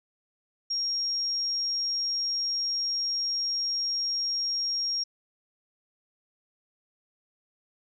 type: tone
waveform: sine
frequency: 5580 Hz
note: F8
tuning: 2 cents flat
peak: -26 dBFS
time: 0.7-5.04 s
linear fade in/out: 10 ms
effects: none